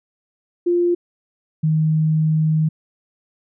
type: tone pair in turn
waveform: sine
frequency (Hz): 349.2 / 156.68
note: F4 / D#3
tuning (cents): 0 / +12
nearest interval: octave + major second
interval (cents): 1388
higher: first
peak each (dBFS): -14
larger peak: neither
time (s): 0.66-0.95 / 1.63-2.69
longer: second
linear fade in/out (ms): 10
effects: none